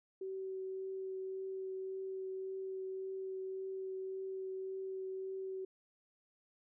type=tone with vibrato; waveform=sine; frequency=380.5 Hz; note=F#4; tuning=48 cents sharp; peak=-39 dBFS; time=0.21-5.65 s; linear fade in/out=5 ms; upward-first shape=triangle; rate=1.8 Hz; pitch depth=10 cents each way; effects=none